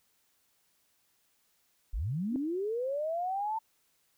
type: linear sweep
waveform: sine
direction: up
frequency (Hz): 34.09 to 903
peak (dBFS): -30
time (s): 1.93-3.59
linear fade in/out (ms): 10
type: tone with exponential growth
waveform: sine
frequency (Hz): 293.7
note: D4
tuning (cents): 0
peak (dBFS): -27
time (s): 2.28-2.36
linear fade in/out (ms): 1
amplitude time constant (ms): 17
effects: white hiss -72 dBFS RMS until 4.17 s